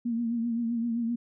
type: tone with vibrato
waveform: sine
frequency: 233.1 Hz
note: A#3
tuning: in tune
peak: -26 dBFS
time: 0.05-1.16 s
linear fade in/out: 10 ms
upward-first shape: triangle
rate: 7.7 Hz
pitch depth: 59 cents each way
effects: none